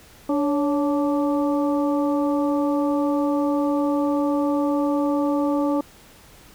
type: harmonic tone with a mistuned harmonic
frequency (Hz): 291.2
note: D4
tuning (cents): -15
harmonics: 1 / 2 / 3 / 4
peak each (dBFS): -20 / -25 / -30 / -32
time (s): 0.29-5.81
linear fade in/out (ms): 5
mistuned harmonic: 2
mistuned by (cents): -65
effects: pink hiss -49 dBFS RMS until 6.54 s